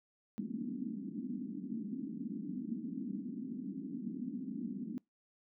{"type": "band-pass noise", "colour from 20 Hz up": "pink", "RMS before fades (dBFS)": -41, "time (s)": [0.38, 4.98], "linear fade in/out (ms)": 0, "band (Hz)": [200, 280], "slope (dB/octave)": 48, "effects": ["noise-tail reverb RT60 0.2 s tail -25 dB re dry"]}